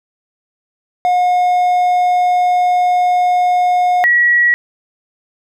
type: tone pair in turn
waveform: triangle / sine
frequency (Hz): 720 / 1922.2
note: F#5 / B6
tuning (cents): -47 / -47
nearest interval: octave + perfect fourth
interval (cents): 1700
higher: second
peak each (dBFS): -8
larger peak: neither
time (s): 1.05-4.04 / 4.04-4.54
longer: first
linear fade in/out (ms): 0
effects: none